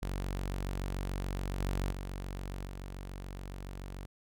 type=tone with level steps; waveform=sawtooth; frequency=47 Hz; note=F#1; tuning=28 cents sharp; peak=-30 / -27 / -34 / -37 dBFS; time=0.02-4.06 s; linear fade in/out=10 ms; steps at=1.6 / 1.92 / 2.66 s; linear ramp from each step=2 ms; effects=none